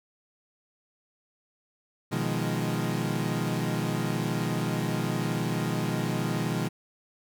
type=chord; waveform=30% pulse; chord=F half-diminished seventh; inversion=second; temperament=equal; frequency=123.47 / 155.56 / 174.61 / 207.7 Hz; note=Cb3 / Eb3 / F3 / Ab3; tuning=0 / 0 / 0 / 0 cents; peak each=-29 / -29 / -30 / -31 dBFS; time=2.11-6.69 s; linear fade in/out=20 ms; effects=none